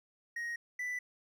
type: tone pair in turn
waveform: triangle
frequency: 1877 / 1983.6 Hz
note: A#6 / B6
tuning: +11 / +7 cents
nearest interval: minor second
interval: 96 cents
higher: second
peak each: -34 / -33 dBFS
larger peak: second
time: 0.36-0.56 / 0.79-0.99 s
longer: neither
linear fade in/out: 5 ms
effects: none